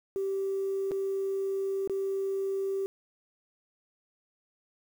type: tone with dropouts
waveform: sine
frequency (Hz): 389.5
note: G4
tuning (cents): -11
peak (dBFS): -27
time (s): 0.16-2.86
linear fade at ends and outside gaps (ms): 0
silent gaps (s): 0.911-0.917 / 1.875-1.897
effects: tanh soft clip ceiling -24 dBFS + 9-bit